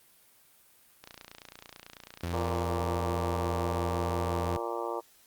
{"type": "click train", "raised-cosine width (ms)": 0.2, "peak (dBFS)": -27, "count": 47, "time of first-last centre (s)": [1.04, 2.621], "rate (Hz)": 29.1}
{"type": "tone", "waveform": "sawtooth", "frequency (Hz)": 86, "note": "F2", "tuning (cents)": -26, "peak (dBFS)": -27, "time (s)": [2.23, 4.57], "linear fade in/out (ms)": 5}
{"type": "harmonic tone", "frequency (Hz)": 116.54, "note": "A#2", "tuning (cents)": 0, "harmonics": [3, 4, 5, 6, 7, 8, 9, 10], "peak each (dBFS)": [-38, -37, -39, -42, -41, -39, -44, -41], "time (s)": [2.32, 5.01], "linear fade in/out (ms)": 20}
{"effects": ["white hiss -61 dBFS RMS until 5.26 s", "Opus 32 kbps"]}